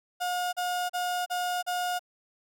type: tone bursts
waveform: 35% pulse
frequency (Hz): 717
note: F5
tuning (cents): +45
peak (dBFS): -26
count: 5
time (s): 0.2-1.994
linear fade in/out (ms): 20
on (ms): 330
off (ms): 36
effects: none